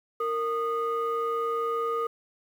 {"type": "tone pair together", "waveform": "sine", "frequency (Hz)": [461.3, 1231.5], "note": ["A#4", "D#6"], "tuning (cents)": [-18, -18], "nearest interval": "octave + perfect fourth", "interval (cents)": 1700, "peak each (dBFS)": -27, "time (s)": [0.2, 2.07], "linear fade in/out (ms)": 5, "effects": ["tanh soft clip ceiling -21 dBFS", "9-bit"]}